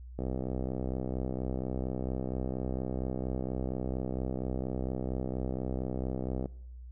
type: click train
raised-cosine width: 2 ms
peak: -21 dBFS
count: 404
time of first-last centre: 0.19-6.457 s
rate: 64.3 Hz
effects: noise-tail reverb RT60 0.7 s tail -21 dB re dry + added 61 Hz sine -43 dBFS peak until 6.91 s